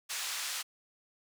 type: band-pass noise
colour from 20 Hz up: white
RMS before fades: -37 dBFS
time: 0.09-0.63 s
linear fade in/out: 20 ms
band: 1100 to 7700 Hz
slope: 12 dB/octave
effects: none